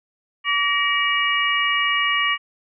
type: harmonic tone with a mistuned harmonic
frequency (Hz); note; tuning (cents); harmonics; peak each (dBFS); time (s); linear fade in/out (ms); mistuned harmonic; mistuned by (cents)
575; D5; -37; 2 / 3 / 4 / 5; -23 / -23 / -23 / -23; 0.44-2.38; 50; 3; +150
effects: none